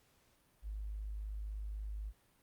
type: tone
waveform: sine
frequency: 51.91 Hz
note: G#1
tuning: in tune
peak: -39 dBFS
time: 0.62-2.13 s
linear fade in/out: 50 ms
effects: pink hiss -71 dBFS RMS until 2.42 s + Opus 48 kbps